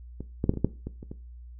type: clicks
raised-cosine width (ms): 3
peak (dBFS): -23 / -13 / -7 / -21 / -19 / -8 / -21 / -27 / -24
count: 9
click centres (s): 0.206 / 0.441 / 0.494 / 0.538 / 0.573 / 0.646 / 0.87 / 1.029 / 1.115
effects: noise-tail reverb RT60 0.3 s tail -17 dB re dry + added 60 Hz sine -42 dBFS peak until 1.59 s